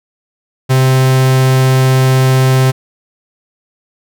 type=tone; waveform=45% pulse; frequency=130.81 Hz; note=C3; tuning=in tune; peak=-7 dBFS; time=0.69-2.72 s; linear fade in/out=20 ms; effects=none